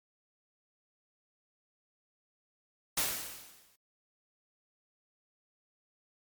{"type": "noise with exponential decay", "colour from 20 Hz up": "white", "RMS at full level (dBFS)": -28, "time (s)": [2.97, 3.76], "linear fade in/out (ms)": 5, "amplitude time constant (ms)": 170, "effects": ["MP3 96 kbps"]}